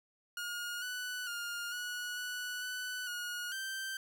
sawtooth tone with pitch steps, 1431 / 1487 / 1414 / 1463 / 1477 / 1494 / 1444 / 1560 Hz, F6 / F#6 / F6 / F#6 / F#6 / F#6 / F#6 / G6, +42 / +8 / +21 / -20 / -3 / +16 / -43 / -9 cents, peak -34 dBFS, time 0.37-3.97 s, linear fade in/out 2 ms, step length 450 ms, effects none

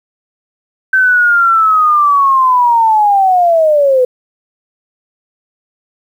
sine linear sweep, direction down, 1547 to 493.9 Hz, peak -6 dBFS, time 0.93-4.05 s, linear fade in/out 5 ms, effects 7-bit

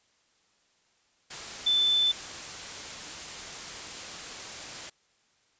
sine tone in noise, 3520 Hz, A7, in tune, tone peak -21 dBFS, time 1.66-2.12 s, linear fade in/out 10 ms, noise white, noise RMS -39 dBFS, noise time 1.3-4.9 s, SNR +15 dB, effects white hiss -68 dBFS RMS until 5.59 s + resampled to 16000 Hz

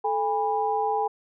sine tone cluster, 436.2 / 813 / 986 Hz, A4 / G#5 / B5, -15 / -37 / -3 cents, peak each -28 / -24 / -31 dBFS, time 0.04-1.08 s, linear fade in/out 10 ms, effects none

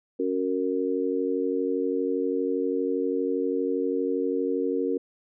harmonic tone, 92.5 Hz, F#2, in tune, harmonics 3 / 4 / 5, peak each -28 / -29 / -27 dBFS, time 0.19-4.98 s, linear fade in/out 10 ms, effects none

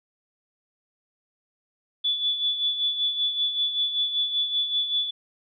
sine tone with tremolo, 3452 Hz, A7, 34 cents flat, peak -20 dBFS, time 2.04-5.11 s, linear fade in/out 10 ms, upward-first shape sine, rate 5.2 Hz, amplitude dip 60%, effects none

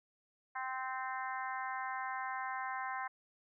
harmonic tone, 260 Hz, C4, 11 cents flat, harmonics 3 / 4 / 5 / 6 / 7 / 8, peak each -42 / -41 / -48 / -45 / -46 / -50 dBFS, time 0.55-3.08 s, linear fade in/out 10 ms, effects none

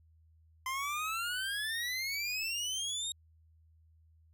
25% pulse exponential sweep, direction up, 1030 to 3770 Hz, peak -30 dBFS, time 0.66-3.12 s, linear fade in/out 2 ms, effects added 80 Hz sine -61 dBFS peak until 4.33 s

